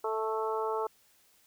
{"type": "harmonic tone with a mistuned harmonic", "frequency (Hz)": 220, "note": "A3", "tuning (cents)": 0, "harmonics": [2, 3, 4, 5, 6], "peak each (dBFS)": [-32, -40, -35, -38, -39], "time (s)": [0.04, 0.87], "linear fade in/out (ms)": 5, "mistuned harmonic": 3, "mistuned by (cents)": -15, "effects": ["white hiss -65 dBFS RMS until 1.46 s"]}